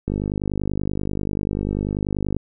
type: click train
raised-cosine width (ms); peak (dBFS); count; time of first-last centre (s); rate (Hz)
3; -11; 116; 0.08-2.366; 50.3
effects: none